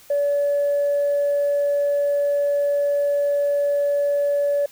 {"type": "tone", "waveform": "sine", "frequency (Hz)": 573, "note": "D5", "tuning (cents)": -43, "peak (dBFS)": -16, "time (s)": [0.1, 4.66], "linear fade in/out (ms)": 5, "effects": ["tanh soft clip ceiling -14 dBFS", "white hiss -49 dBFS RMS until 4.71 s"]}